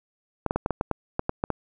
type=clicks; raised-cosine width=1 ms; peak=-10 dBFS; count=11; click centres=0.463 / 0.509 / 0.56 / 0.661 / 0.707 / 0.811 / 0.913 / 1.194 / 1.294 / 1.439 / 1.503 s; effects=none